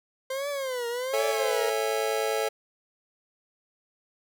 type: tone with vibrato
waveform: 40% pulse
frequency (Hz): 520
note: C5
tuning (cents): -11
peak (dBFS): -28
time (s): 0.3-1.7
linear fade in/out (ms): 5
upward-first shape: triangle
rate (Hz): 1.3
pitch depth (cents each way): 190
type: chord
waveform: square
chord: A major seventh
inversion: none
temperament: just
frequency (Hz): 440 / 550 / 660 / 825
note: A4 / C#5 / E5 / G#5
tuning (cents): 0 / -14 / +2 / -12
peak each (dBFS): -29 / -32 / -34 / -34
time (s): 1.13-2.49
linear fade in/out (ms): 10
effects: none